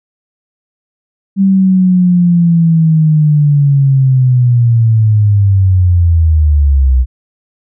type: linear sweep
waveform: sine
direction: down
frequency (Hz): 196 to 61.7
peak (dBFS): -5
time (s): 1.36-7.06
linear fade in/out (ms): 50
effects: none